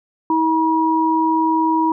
sine tone pair together, 320.7 / 961 Hz, E4 / B5, -48 / -48 cents, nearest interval octave + perfect fifth, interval 1900 cents, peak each -17 / -16 dBFS, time 0.3-1.92 s, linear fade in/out 2 ms, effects none

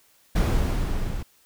brown noise with level ramp, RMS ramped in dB -18 to -30 dBFS, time 0.35-1.23 s, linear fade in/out 10 ms, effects white hiss -60 dBFS RMS until 1.45 s

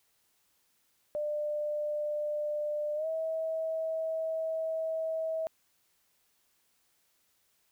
sine tone with pitch glide, 597 to 643.6 Hz, D5 to E5, +28 to -42 cents, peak -30 dBFS, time 1.15-5.47 s, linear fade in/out 0 ms, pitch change +130 cents, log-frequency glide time 2.95-3.07 s, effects white hiss -72 dBFS RMS until 7.71 s

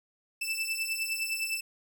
sawtooth beating tone pair, 2640 / 2649.8 Hz, E7 / E7, +2 / +8 cents, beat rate 9.8 Hz, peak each -30 dBFS, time 0.41-1.61 s, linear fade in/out 10 ms, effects 11-bit

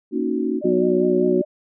sine chord, D# minor seventh, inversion second, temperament equal, 233.1 / 277.2 / 311.1 / 370 Hz, A#3 / C#4 / D#4 / F#4, 0 / 0 / 0 / 0 cents, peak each -25 dBFS, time 0.11-0.62 s, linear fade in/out 50 ms
sine tone with vibrato, 583 Hz, D5, 13 cents flat, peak -26 dBFS, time 0.61-1.45 s, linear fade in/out 20 ms, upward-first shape sine, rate 5 Hz, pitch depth 71 cents each way
harmonic tone, 61 Hz, B1, 21 cents flat, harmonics 3 / 4 / 5 / 6, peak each -25 / -23 / -24 / -17 dBFS, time 0.64-1.42 s, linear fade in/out 10 ms
effects none

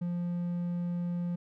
triangle tone, 174.61 Hz, F3, in tune, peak -28 dBFS, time 0.01-1.36 s, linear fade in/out 10 ms, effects none

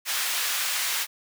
pink high-pass noise, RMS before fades -27 dBFS, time 0.05-1.07 s, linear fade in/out 50 ms, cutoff 1600 Hz, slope 12 dB/octave, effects none

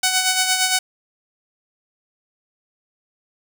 5% pulse tone with tremolo, 747 Hz, F#5, 16 cents sharp, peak -3 dBFS, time 0.03-0.79 s, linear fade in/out 5 ms, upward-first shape sine, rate 8.7 Hz, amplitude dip 50%, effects none

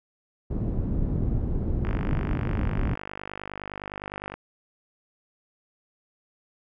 pink low-pass noise, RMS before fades -26 dBFS, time 0.5-2.95 s, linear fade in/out 10 ms, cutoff 250 Hz, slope 12 dB/octave
click train, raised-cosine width 0.5 ms, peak -19 dBFS, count 125, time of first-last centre 1.85-4.34 s, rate 49.8 Hz
effects none

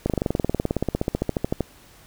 slowing click train, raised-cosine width 2 ms, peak -8 dBFS, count 28, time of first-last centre 0.06-1.607 s, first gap 38 ms, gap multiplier 1.03, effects pink hiss -51 dBFS RMS until 2.06 s

